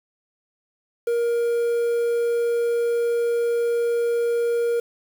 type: tone with quantisation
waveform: triangle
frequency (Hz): 470.7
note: A#4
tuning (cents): +17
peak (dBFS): -17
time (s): 1.07-4.8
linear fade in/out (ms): 5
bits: 7
effects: none